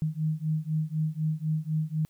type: beating tone pair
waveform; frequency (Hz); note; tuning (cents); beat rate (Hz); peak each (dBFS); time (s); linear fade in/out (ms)
sine; 154.1 / 158.1; D#3 / D#3; -16 / +28; 4; -29 / -29; 0.02-2.05; 0
effects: white hiss -68 dBFS RMS until 2.09 s